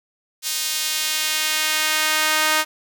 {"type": "tone with high-pass filter sweep", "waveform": "sawtooth", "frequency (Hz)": 310.2, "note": "D#4", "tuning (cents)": -5, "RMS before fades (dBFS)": -21, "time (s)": [0.42, 2.65], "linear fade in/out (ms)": 50, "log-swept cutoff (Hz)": [4600, 1200], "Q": 0.85, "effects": []}